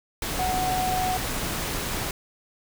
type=tone in noise; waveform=sine; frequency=740 Hz; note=F#5; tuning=in tune; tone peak=-24 dBFS; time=0.39-1.17 s; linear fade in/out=2 ms; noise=pink; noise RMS=-29 dBFS; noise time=0.22-2.11 s; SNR=+2 dB; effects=none